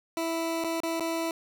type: tone with dropouts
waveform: 20% pulse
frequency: 329.6 Hz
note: E4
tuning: in tune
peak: -23 dBFS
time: 0.17-1.31 s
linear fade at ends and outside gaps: 1 ms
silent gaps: 0.639-0.645 / 0.803-0.834 / 0.998-1.006 s
effects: none